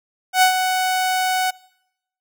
sawtooth tone with ADSR envelope, 744 Hz, F#5, 9 cents sharp, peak -6 dBFS, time 0.33-1.51 s, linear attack 90 ms, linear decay 100 ms, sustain -8 dB, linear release 12 ms, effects noise-tail reverb RT60 0.8 s tail -23 dB re dry

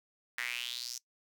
sawtooth tone with high-pass filter sweep, 121.6 Hz, B2, 26 cents flat, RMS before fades -39 dBFS, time 0.38-0.98 s, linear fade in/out 0 ms, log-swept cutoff 1800 to 6000 Hz, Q 4.8, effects noise-tail reverb RT60 0.1 s tail -21 dB re dry

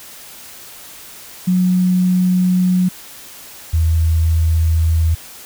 sine tone pair in turn, 182.4 / 81.25 Hz, F#3 / E2, -24 / -24 cents, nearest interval octave + major second, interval 1400 cents, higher first, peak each -11 dBFS, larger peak neither, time 1.47-2.89 / 3.73-5.15 s, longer neither, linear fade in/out 10 ms, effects white hiss -37 dBFS RMS until 5.45 s

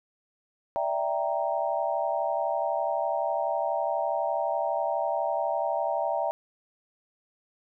sine chord, E half-diminished seventh, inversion third, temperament equal, 587.3 / 659.3 / 784 / 932.3 Hz, D5 / E5 / G5 / Bb5, 0 / 0 / 0 / 0 cents, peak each -31 / -29 / -31 / -32 dBFS, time 0.76-6.31 s, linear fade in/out 0 ms, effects none

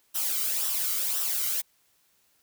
blue noise with flanger, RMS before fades -28 dBFS, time 0.14-1.62 s, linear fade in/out 20 ms, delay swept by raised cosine 0.44 to 1.17 ms, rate 1.9 Hz, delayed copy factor -0.6, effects white hiss -67 dBFS RMS until 2.42 s

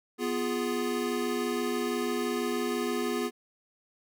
square chord, F diminished, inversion second, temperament equal, 246.9 / 349.2 / 415.3 Hz, Cb4 / F4 / Ab4, 0 / 0 / 0 cents, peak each -33 / -34 / -33 dBFS, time 0.18-3.31 s, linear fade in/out 50 ms, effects none

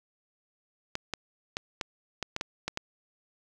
clicks, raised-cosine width 0.2 ms, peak -14 dBFS, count 9, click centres 0.954 / 1.137 / 1.569 / 1.812 / 2.227 / 2.364 / 2.411 / 2.68 / 2.774 s, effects none

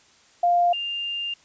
sine tone pair in turn, 700 / 2800 Hz, F5 / F7, +4 / +4 cents, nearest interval 2 octaves, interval 2400 cents, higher second, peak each -16 / -26 dBFS, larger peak first, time 0.43-0.73 / 0.73-1.34 s, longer second, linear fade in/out 5 ms, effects white hiss -56 dBFS RMS until 1.44 s + resampled to 16000 Hz

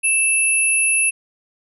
sine tone pair together, 2640 / 10568 Hz, E7 / E9, +2 / +3 cents, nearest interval 2 octaves, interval 2401 cents, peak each -17 dBFS, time 0.03-1.11 s, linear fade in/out 20 ms, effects none

